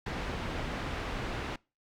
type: low-pass noise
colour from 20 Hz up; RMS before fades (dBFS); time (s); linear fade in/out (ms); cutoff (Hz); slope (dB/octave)
pink; -36; 0.06-1.56; 5; 2900; 12
effects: noise-tail reverb RT60 0.3 s tail -25 dB re dry